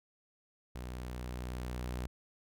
sawtooth tone with level ramp, 61.74 Hz, B1, in tune, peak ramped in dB -37 to -32 dBFS, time 0.75-2.07 s, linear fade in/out 5 ms, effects none

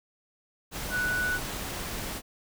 sine tone in noise, 1480 Hz, F#6, in tune, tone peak -26 dBFS, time 0.9-1.4 s, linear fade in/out 50 ms, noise pink, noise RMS -35 dBFS, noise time 0.71-2.22 s, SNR +6 dB, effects none

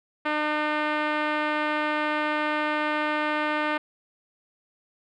5% pulse tone with low-pass filter, 302.4 Hz, D#4, 49 cents flat, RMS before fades -26 dBFS, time 0.25-3.78 s, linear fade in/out 10 ms, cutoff 1800 Hz, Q 0.8, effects none

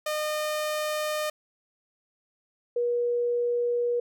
sawtooth / sine tone pair in turn, 609 / 480.6 Hz, D#5 / B4, -37 / -47 cents, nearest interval major third, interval 410 cents, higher first, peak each -23 dBFS, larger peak neither, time 0.06-1.3 / 2.76-4 s, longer neither, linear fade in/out 5 ms, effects none

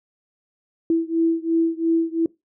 sine beating tone pair, 328.4 / 331.3 Hz, E4 / E4, -6 / +9 cents, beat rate 2.9 Hz, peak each -20 / -21 dBFS, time 0.9-2.26 s, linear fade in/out 2 ms, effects noise-tail reverb RT60 0.2 s tail -22 dB re dry

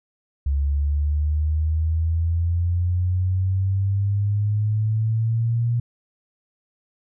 sine exponential sweep, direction up, 69.3 to 119.4 Hz, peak -18 dBFS, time 0.46-5.8 s, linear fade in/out 5 ms, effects none

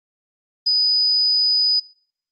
sine tone, 4978 Hz, D#8, in tune, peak -14 dBFS, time 0.66-1.8 s, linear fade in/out 10 ms, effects noise-tail reverb RT60 0.6 s tail -25 dB re dry + Opus 32 kbps

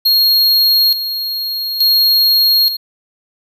square tone with tremolo, 4270 Hz, C8, 34 cents sharp, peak -9 dBFS, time 0.05-2.77 s, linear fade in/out 10 ms, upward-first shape square, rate 0.57 Hz, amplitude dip 65%, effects none

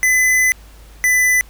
square tone pair in turn, 2014 / 1998.9 Hz, B6 / B6, +33 / +20 cents, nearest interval unison, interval 13 cents, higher first, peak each -12 dBFS, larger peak neither, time 0.03-0.52 / 1.04-1.41 s, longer first, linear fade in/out 0 ms, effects added 52 Hz sine -39 dBFS peak until 1.49 s + pink hiss -47 dBFS RMS until 1.49 s

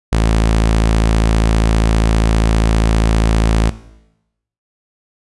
sawtooth tone, 55 Hz, A1, in tune, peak -7 dBFS, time 0.12-3.7 s, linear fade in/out 10 ms, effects noise-tail reverb RT60 0.9 s tail -17 dB re dry + resampled to 24000 Hz

